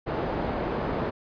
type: low-pass noise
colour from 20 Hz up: white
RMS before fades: -29 dBFS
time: 0.06-1.11 s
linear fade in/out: 20 ms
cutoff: 700 Hz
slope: 12 dB/octave
effects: resampled to 11025 Hz